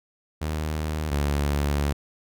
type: tone pair in turn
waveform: sawtooth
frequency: 77.3 / 72.04 Hz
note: D#2 / D2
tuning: -11 / -33 cents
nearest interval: minor second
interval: 122 cents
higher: first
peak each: -22 / -18 dBFS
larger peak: second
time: 0.41-1.11 / 1.11-1.93 s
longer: second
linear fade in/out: 10 ms
effects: none